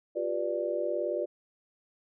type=chord; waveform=sine; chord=G dominant seventh; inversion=third; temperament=just; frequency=352.8 / 392 / 490 / 588 Hz; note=F4 / G4 / B4 / D5; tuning=+18 / 0 / -14 / +2 cents; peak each=-34 / -37 / -35 / -31 dBFS; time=0.15-1.26 s; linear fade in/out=20 ms; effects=none